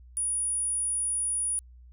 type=tone; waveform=sine; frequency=9700 Hz; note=D#9; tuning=45 cents flat; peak=-26 dBFS; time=0.17-1.59 s; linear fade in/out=0 ms; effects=added 61 Hz sine -48 dBFS peak until 1.92 s